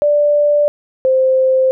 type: tone pair in turn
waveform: sine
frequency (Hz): 587.3 / 522.2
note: D5 / C5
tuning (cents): 0 / -3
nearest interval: major second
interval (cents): 203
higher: first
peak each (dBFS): -9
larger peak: neither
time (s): 0.02-0.68 / 1.05-1.71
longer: neither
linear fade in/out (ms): 0
effects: none